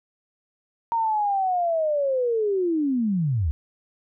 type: linear sweep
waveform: sine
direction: down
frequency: 932.3 to 66.9 Hz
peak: -20 dBFS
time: 0.92-3.51 s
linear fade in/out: 0 ms
effects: none